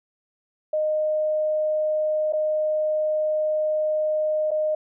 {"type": "tone with dropouts", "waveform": "sine", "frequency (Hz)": 616, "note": "D#5", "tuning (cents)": -17, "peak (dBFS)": -20, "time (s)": [0.73, 4.75], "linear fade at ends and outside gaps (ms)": 5, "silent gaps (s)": [[2.325, 2.333], [4.508, 4.514]], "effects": []}